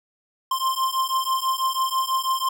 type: beating tone pair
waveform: square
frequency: 1048 / 1054.1 Hz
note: C6 / C6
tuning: +2 / +13 cents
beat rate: 6.1 Hz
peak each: -25 / -25 dBFS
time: 0.51-2.49 s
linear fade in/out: 5 ms
effects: none